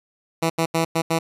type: tone bursts at uneven times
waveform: 10% pulse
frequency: 164.1 Hz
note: E3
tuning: 8 cents flat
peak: -10 dBFS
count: 5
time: 0.42-0.5 / 0.58-0.66 / 0.74-0.85 / 0.95-1.02 / 1.1-1.19 s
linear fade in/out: 10 ms
effects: resampled to 32000 Hz